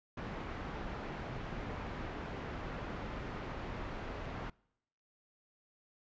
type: low-pass noise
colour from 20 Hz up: pink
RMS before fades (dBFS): -42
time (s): 0.17-4.5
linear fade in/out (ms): 5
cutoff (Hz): 1900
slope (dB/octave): 12
effects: noise-tail reverb RT60 0.8 s tail -26 dB re dry + resampled to 16000 Hz